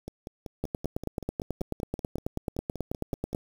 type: two click trains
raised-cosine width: 2 ms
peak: -16 / -24 dBFS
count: 26 / 18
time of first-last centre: 0.64-3.349 / 0.08-3.33 s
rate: 9.23 / 5.23 Hz
effects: 7-bit